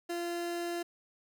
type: tone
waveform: 30% pulse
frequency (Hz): 344.6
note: F4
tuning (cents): -23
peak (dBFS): -31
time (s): 0.09-0.83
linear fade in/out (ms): 10
effects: none